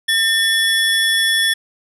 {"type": "tone pair together", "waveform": "square", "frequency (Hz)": [1802, 3402], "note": ["A6", "G#7"], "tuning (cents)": [41, 41], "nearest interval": "major seventh", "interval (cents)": 1100, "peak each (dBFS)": -17, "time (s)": [0.08, 1.54], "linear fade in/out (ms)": 10, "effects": ["resampled to 32000 Hz", "8-bit"]}